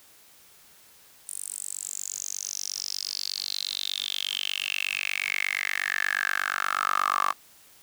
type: tone with high-pass filter sweep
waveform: 10% pulse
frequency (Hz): 48.39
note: G1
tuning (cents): -22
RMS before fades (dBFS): -30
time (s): 1.27-7.33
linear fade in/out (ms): 20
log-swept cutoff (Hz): 9300 to 1100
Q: 7.7
effects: white hiss -55 dBFS RMS until 7.82 s